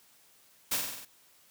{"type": "noise with echo", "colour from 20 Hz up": "white", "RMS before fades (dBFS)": -29, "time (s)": [0.71, 0.77], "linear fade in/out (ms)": 10, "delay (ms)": 47, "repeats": 6, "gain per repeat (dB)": -3, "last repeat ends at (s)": 1.052, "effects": ["white hiss -62 dBFS RMS until 1.5 s", "high-pass 80 Hz 12 dB/octave"]}